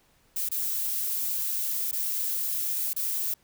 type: noise with dropouts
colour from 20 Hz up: violet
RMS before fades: -29 dBFS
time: 0.36-3.34 s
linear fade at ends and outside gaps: 5 ms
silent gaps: 0.489-0.514 / 1.913-1.927 / 2.933-2.962 s
effects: pink hiss -64 dBFS RMS until 3.43 s